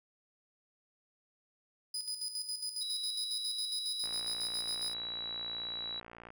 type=tone with tremolo; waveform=30% pulse; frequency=4978 Hz; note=D#8; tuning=in tune; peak=-32 dBFS; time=1.94-4.94 s; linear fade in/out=5 ms; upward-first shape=square; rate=7.3 Hz; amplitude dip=60%
type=tone; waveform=sine; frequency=3911 Hz; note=B7; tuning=18 cents flat; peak=-37 dBFS; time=2.81-6 s; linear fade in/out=5 ms
type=click train; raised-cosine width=0.5 ms; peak=-33 dBFS; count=133; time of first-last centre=4.04-6.304 s; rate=58.3 Hz
effects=none